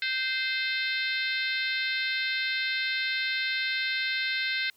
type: harmonic tone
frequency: 520 Hz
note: C5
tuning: 11 cents flat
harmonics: 3 / 4 / 5 / 6 / 7 / 8 / 9 / 10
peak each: -32 / -31 / -36 / -40 / -35 / -35 / -45 / -47 dBFS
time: 0.02-4.7 s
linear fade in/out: 2 ms
effects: white hiss -64 dBFS RMS until 4.76 s